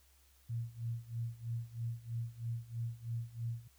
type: tone with tremolo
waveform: sine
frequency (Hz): 116.54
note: A#2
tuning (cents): 0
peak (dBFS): -34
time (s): 0.49-3.68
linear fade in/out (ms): 10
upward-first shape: sine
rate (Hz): 3.1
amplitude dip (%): 90
effects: added 67 Hz sine -66 dBFS peak until 3.78 s + white hiss -69 dBFS RMS until 3.78 s